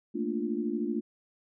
sine chord, Bb major seventh, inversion third, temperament equal, 220 / 233.1 / 293.7 / 349.2 Hz, A3 / Bb3 / D4 / F4, 0 / 0 / 0 / 0 cents, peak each -34 dBFS, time 0.14-1.01 s, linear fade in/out 20 ms, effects none

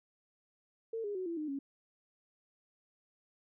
sine tone with pitch steps, 452.1 / 409.8 / 371.5 / 336.7 / 305.2 / 276.7 Hz, A4 / G#4 / F#4 / E4 / D#4 / C#4, +47 / -23 / +7 / +37 / -33 / -3 cents, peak -35 dBFS, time 0.93-1.59 s, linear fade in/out 5 ms, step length 110 ms, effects none

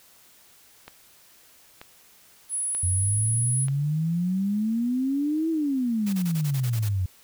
click train, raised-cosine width 0.3 ms, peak -24 dBFS, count 4, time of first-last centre 0.88-3.684 s, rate 1.07 Hz
sine tone, 10220 Hz, D#9, 45 cents sharp, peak -25 dBFS, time 2.49-3.68 s, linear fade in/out 50 ms
sine exponential two-way sweep, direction up then down, 89.4 to 329.6 to 89.4 Hz, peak -22 dBFS, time 2.83-7.06 s, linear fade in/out 5 ms, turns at 5.5 s
white noise bursts, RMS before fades -38 dBFS, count 9, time 6.06-6.891 s, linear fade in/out 10 ms, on 71 ms, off 24 ms
effects white hiss -55 dBFS RMS until 7.23 s

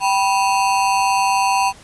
square ring-modulated tone, 880 Hz, A5, in tune, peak -12 dBFS, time 0-1.73 s, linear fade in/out 50 ms, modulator 102 Hz, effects pink hiss -44 dBFS RMS until 1.83 s + resampled to 24000 Hz

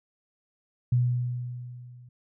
sine tone with level ramp, 123 Hz, B2, 7 cents flat, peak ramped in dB -18 to -47 dBFS, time 0.92-2.09 s, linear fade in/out 5 ms, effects none

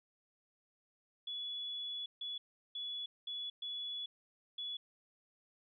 sine tone bursts at uneven times, 3409 Hz, G#7, 45 cents sharp, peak -39 dBFS, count 6, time 1.27-2.06 / 2.21-2.38 / 2.75-3.06 / 3.27-3.5 / 3.62-4.06 / 4.58-4.77 s, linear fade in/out 5 ms, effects none

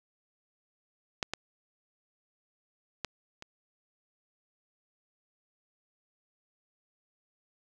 clicks, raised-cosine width 0.2 ms, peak -12 / -15 / -15 / -26 dBFS, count 4, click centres 1.228 / 1.336 / 3.047 / 3.424 s, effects none

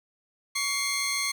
15% pulse tone pair together, 1121 / 2116 Hz, C#6 / C7, +19 / +19 cents, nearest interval major seventh, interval 1100 cents, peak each -26 / -21 dBFS, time 0.55-1.32 s, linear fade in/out 10 ms, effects none

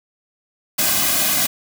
white noise with comb filter, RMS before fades -18 dBFS, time 0.78-1.47 s, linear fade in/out 10 ms, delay 2.2 ms, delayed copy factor -1, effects none

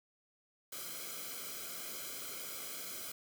white noise with comb filter, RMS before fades -44 dBFS, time 0.72-3.12 s, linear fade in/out 5 ms, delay 1.1 ms, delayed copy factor -0.95, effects none

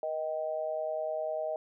sine tone with amplitude modulation, 627 Hz, D#5, 13 cents sharp, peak -27 dBFS, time 0.03-1.56 s, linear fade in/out 2 ms, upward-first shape sine, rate 150 Hz, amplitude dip 80%, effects none

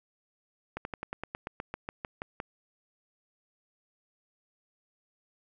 slowing click train, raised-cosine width 0.5 ms, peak -20 dBFS, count 14, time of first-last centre 0.77-2.401 s, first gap 81 ms, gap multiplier 1.07, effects none

